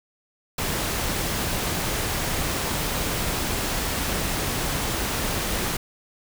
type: noise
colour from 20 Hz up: pink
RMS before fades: -26 dBFS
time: 0.58-5.77 s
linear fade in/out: 5 ms
effects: none